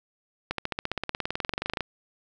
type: accelerating click train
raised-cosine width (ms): 0.3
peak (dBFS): -12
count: 26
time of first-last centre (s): 0.51-1.807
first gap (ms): 73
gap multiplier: 0.97
effects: none